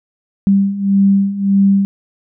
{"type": "beating tone pair", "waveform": "sine", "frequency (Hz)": [196, 197.7], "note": ["G3", "G3"], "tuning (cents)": [0, 15], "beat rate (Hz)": 1.7, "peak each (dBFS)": [-15, -11], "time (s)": [0.47, 1.85], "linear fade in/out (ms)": 0, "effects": []}